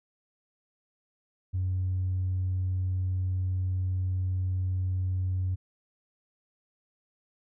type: tone with tanh clipping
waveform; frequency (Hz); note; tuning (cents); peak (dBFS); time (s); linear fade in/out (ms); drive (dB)
triangle; 92.5; F#2; 0; -26; 1.53-5.56; 20; 5
effects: none